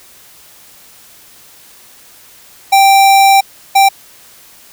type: tone bursts at uneven times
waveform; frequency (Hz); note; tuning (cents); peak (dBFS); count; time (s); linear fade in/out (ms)
square; 784; G5; 0; -5; 2; 2.72-3.41 / 3.75-3.89; 10
effects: white hiss -41 dBFS RMS until 4.72 s